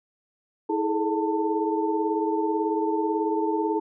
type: tone cluster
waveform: sine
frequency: 322.5 / 420.5 / 438.7 / 892 Hz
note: E4 / G#4 / A4 / A5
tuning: -38 / +22 / -5 / +23 cents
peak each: -26 / -27 / -32 / -28 dBFS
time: 0.69-3.8 s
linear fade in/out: 10 ms
effects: none